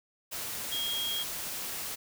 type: tone in noise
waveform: sine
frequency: 3261 Hz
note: G#7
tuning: 32 cents flat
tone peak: -31 dBFS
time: 0.71-1.24 s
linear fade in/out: 20 ms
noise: white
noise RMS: -37 dBFS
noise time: 0.31-1.96 s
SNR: +3 dB
effects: none